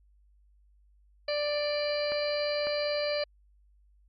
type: harmonic tone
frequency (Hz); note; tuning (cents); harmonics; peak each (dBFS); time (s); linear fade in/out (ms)
589; D5; +5; 1 / 2 / 3 / 4 / 5 / 7 / 8; -28 / -43 / -41 / -39 / -44 / -38 / -38; 1.28-3.24; 5
type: clicks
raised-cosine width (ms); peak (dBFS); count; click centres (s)
0.5; -23; 2; 2.12 / 2.67
effects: added 50 Hz sine -59 dBFS peak until 4.08 s + MP3 32 kbps